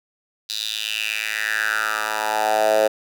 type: tone with high-pass filter sweep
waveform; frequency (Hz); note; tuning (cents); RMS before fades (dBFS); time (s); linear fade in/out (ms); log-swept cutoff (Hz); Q
10% pulse; 108.2; A2; -29; -22; 0.49-2.88; 10; 4200 to 550; 4.6
effects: none